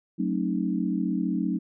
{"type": "chord", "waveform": "sine", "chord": "D# half-diminished seventh", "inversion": "first", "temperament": "equal with one note detuned", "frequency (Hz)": [185, 220, 271.3, 311.1], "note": ["F#3", "A3", "C#4", "D#4"], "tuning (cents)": [0, 0, -37, 0], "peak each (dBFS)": [-28, -30, -30, -30], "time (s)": [0.18, 1.59], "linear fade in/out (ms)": 20, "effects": []}